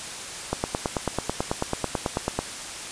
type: click train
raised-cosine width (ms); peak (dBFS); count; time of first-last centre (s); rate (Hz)
1; -9; 18; 0.53-2.39; 9.14
effects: white hiss -35 dBFS RMS until 2.91 s + resampled to 22050 Hz